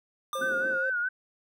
square tone with exponential decay, 1198 Hz, D6, 34 cents sharp, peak -30 dBFS, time 0.33-0.89 s, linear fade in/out 1 ms, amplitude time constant 120 ms
triangle tone, 530 Hz, C5, 22 cents sharp, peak -30 dBFS, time 0.35-0.9 s, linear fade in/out 5 ms
pink band-pass noise, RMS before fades -43 dBFS, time 0.37-0.79 s, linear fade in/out 50 ms, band 210 to 520 Hz, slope 24 dB/octave
sine tone with vibrato, 1480 Hz, F#6, in tune, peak -26 dBFS, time 0.41-1.09 s, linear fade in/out 10 ms, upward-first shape sine, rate 4.7 Hz, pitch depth 73 cents each way
effects none

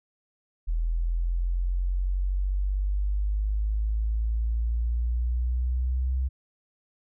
sine exponential sweep, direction up, 40.86 to 65.1 Hz, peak -23 dBFS, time 0.67-6.29 s, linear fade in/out 20 ms, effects none

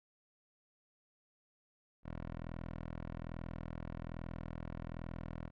10% pulse tone, 41.2 Hz, E1, in tune, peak -34 dBFS, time 2.03-5.51 s, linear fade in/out 50 ms, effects low-pass 2000 Hz 12 dB/octave

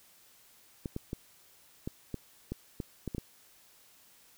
clicks, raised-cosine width 3 ms, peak -22 dBFS, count 10, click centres 0.858 / 0.964 / 1.131 / 1.875 / 2.143 / 2.52 / 2.802 / 3.077 / 3.148 / 3.182 s, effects white hiss -61 dBFS RMS until 4.37 s

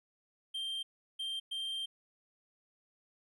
triangle tone bursts at uneven times, 3164 Hz, G7, 15 cents sharp, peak -34 dBFS, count 3, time 0.54-0.83 / 1.19-1.4 / 1.51-1.86 s, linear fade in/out 10 ms, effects none

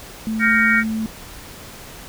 sine tone, 220.2 Hz, A3, 2 cents sharp, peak -20 dBFS, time 0.27-1.06 s, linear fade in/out 0 ms
sine chord, G half-diminished seventh, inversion third, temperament equal with one note detuned, 1396.9 / 1568 / 1864.7 / 2246 Hz, F6 / G6 / Bb6 / Db7, 0 / 0 / 0 / +22 cents, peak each -19 / -23 / -17 / -19 dBFS, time 0.39-0.84 s, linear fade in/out 50 ms
effects pink hiss -38 dBFS RMS until 2.08 s

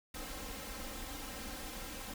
pink noise with comb filter, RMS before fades -44 dBFS, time 0.14-2.14 s, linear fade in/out 5 ms, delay 3.8 ms, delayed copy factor +0.8, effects none

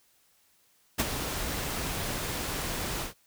pink noise with ADSR envelope, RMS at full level -24 dBFS, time 0.98-3.14 s, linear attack 20 ms, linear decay 34 ms, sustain -9 dB, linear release 130 ms, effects white hiss -66 dBFS RMS until 3.26 s

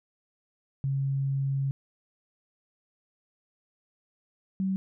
sine tone pair in turn, 136.8 / 190.98 Hz, C#3 / G3, -23 / -45 cents, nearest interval tritone, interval 578 cents, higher second, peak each -25 dBFS, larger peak neither, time 0.84-1.71 / 4.6-4.76 s, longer first, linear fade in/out 0 ms, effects none

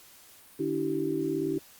sine tone cluster, 150.2 / 287.9 / 328.7 / 386.6 Hz, D3 / D4 / E4 / G4, +39 / -34 / -5 / -24 cents, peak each -39 / -32 / -31 / -31 dBFS, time 0.59-1.59 s, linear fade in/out 10 ms, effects white hiss -54 dBFS RMS until 1.79 s + Opus 48 kbps

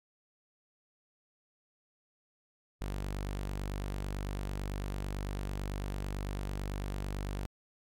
sawtooth tone, 49 Hz, G1, in tune, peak -31 dBFS, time 2.81-7.46 s, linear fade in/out 0 ms, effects AAC 64 kbps

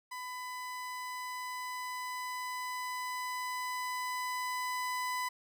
30% pulse tone with level ramp, 1001 Hz, B5, 23 cents sharp, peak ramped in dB -37 to -30 dBFS, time 0.11-5.29 s, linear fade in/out 10 ms, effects none

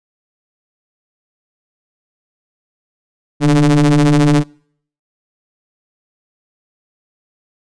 square ring-modulated tone, 72 Hz, D2, 34 cents flat, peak -6 dBFS, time 3.4-4.44 s, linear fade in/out 50 ms, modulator 223 Hz, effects noise-tail reverb RT60 0.6 s tail -26 dB re dry + resampled to 22050 Hz

